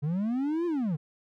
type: linear two-way sweep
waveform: triangle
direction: up then down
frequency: 138.59 to 354.6 to 138.59 Hz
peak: -24 dBFS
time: 0.02-0.97 s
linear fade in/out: 20 ms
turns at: 0.66 s
effects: none